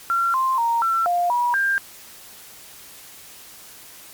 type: tone with pitch steps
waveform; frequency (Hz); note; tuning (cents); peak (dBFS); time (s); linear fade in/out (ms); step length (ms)
sine; 1369 / 1049 / 930 / 1346 / 703 / 966 / 1593; F6 / C6 / A#5 / E6 / F5 / B5 / G6; -35 / +4 / -4 / +36 / +11 / -39 / +27; -17; 0.1-1.78; 0; 240
effects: white hiss -43 dBFS RMS until 4.13 s + MP3 96 kbps